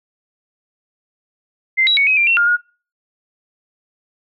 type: tone with pitch steps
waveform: sine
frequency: 2082 / 3889 / 2227 / 2536 / 2375 / 2718 / 1411 / 1439 Hz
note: C7 / B7 / C#7 / D#7 / D7 / F7 / F6 / F#6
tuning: -9 / -27 / +7 / +32 / +19 / -48 / +17 / -49 cents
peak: -11 dBFS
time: 1.77-2.57 s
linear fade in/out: 20 ms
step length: 100 ms
effects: noise-tail reverb RT60 0.4 s tail -26 dB re dry